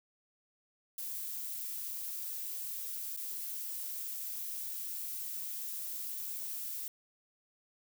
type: noise with dropouts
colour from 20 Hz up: violet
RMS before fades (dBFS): -40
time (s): 0.98-6.88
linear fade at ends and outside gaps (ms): 2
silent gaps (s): 3.165-3.173
effects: none